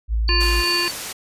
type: tone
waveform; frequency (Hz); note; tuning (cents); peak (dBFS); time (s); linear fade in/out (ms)
sine; 55.2; A1; +6; -17; 0.08-0.64; 50
type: tone with tremolo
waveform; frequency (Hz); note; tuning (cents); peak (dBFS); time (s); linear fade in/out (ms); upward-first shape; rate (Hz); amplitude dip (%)
sine; 4529; C#8; +36; -19; 0.28-0.91; 2; sine; 2.8; 50
type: harmonic tone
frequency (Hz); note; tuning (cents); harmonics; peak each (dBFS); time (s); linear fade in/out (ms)
349.2; F4; 0; 1 / 3 / 5 / 7 / 8; -27 / -27 / -27 / -27 / -27; 0.29-0.88; 0
type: low-pass noise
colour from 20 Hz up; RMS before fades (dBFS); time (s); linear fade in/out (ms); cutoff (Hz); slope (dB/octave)
white; -31; 0.4-1.13; 10; 11000; 12
effects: resampled to 32000 Hz